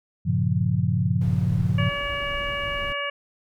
sine chord, G half-diminished seventh, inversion none, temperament equal, 98 / 116.54 / 138.59 / 174.61 Hz, G2 / Bb2 / Db3 / F3, 0 / 0 / 0 / 0 cents, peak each -25 dBFS, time 0.25-1.9 s, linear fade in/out 20 ms
brown noise, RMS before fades -36 dBFS, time 1.21-2.93 s, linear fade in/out 5 ms
harmonic tone, 570 Hz, C#5, 48 cents sharp, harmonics 1 / 2 / 3 / 4 / 5, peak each -32 / -32 / -32 / -32 / -32 dBFS, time 1.78-3.1 s, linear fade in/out 5 ms
effects none

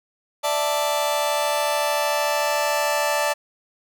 sawtooth chord, D suspended second, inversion none, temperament just, 587.3 / 660.7 / 881 Hz, D5 / E5 / A5, 0 / +4 / +2 cents, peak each -19 / -24 / -20 dBFS, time 0.43-3.34 s, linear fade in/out 20 ms, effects none

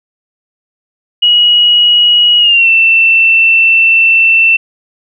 sine tone with pitch glide, 2905 to 2679 Hz, F#7 to E7, -32 to +27 cents, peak -4 dBFS, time 1.22-4.57 s, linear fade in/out 10 ms, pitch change -141 cents, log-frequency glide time 2.39-2.69 s, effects none

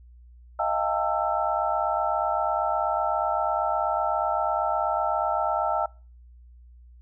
sine tone cluster, 626 / 694 / 799 / 896 / 1329 Hz, D#5 / F5 / G5 / A5 / E6, +10 / -11 / +33 / +31 / +14 cents, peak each -29 dBFS, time 0.59-5.86 s, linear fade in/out 5 ms, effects noise-tail reverb RT60 0.4 s tail -26 dB re dry + added 60 Hz sine -47 dBFS peak until 7.01 s

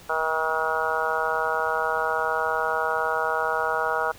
harmonic tone, 159.4 Hz, D#3, 42 cents sharp, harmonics 3 / 4 / 5 / 6 / 7 / 8 / 9, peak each -30 / -30 / -30 / -30 / -33 / -30 / -28 dBFS, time 0.09-4.12 s, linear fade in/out 10 ms, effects pink hiss -48 dBFS RMS until 4.18 s

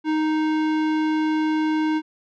sine tone with tanh clipping, 311.1 Hz, D#4, in tune, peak -21 dBFS, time 0.04-2.02 s, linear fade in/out 50 ms, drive 18 dB, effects none

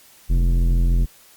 triangle tone with tanh clipping, 43.05 Hz, F1, 24 cents flat, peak -16 dBFS, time 0.29-1.06 s, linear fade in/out 20 ms, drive 17 dB, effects white hiss -50 dBFS RMS until 1.36 s + Opus 48 kbps

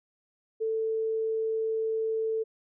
sine tone, 443.7 Hz, A4, 14 cents sharp, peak -26 dBFS, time 0.6-2.44 s, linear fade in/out 20 ms, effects none

